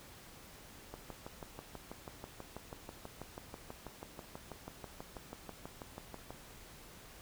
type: click train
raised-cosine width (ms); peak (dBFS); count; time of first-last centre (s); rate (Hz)
1; -30; 34; 0.94-6.306; 6.15
effects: pink hiss -55 dBFS RMS until 7.21 s